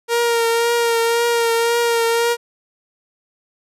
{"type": "tone with vibrato", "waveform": "sawtooth", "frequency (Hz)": 466.2, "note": "A#4", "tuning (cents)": 0, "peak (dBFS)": -11, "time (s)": [0.08, 2.37], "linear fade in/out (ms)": 50, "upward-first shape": "triangle", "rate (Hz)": 1.9, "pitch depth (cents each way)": 29, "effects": ["resampled to 32000 Hz"]}